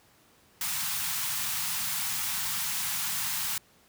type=band-stop noise; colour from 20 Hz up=white; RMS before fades=-31 dBFS; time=0.61-3.58 s; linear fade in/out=2 ms; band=210 to 780 Hz; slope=48 dB/octave; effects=pink hiss -61 dBFS RMS until 3.88 s + high-pass 80 Hz 12 dB/octave